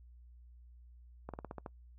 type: slowing click train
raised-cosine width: 1 ms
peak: -28 dBFS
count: 7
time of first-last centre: 1.29-1.662 s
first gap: 47 ms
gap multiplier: 1.11
effects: noise-tail reverb RT60 0.1 s tail -24 dB re dry + added 60 Hz sine -54 dBFS peak until 1.98 s